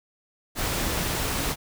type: noise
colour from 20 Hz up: pink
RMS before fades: -27 dBFS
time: 0.55-1.56 s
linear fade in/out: 50 ms
effects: none